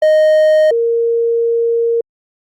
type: tone pair in turn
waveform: triangle / sine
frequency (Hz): 620 / 464.5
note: D#5 / A#4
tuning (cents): -6 / -6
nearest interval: perfect fourth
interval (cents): 500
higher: first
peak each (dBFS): -5 / -11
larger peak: first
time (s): 0.02-0.71 / 0.71-2.01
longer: second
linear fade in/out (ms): 5
effects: Opus 48 kbps